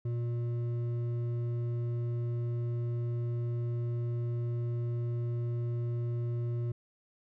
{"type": "tone with hard clipping", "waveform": "sine", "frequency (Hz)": 119, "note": "A#2", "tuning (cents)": 36, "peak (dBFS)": -32, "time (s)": [0.05, 6.72], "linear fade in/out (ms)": 5, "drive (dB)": 7, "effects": []}